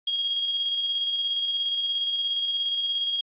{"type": "tone with tremolo", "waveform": "sine", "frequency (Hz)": 3269, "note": "G#7", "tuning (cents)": -28, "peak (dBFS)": -22, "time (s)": [0.07, 3.21], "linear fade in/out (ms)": 5, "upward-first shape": "square", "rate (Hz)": 17, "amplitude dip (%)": 30, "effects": ["resampled to 8000 Hz"]}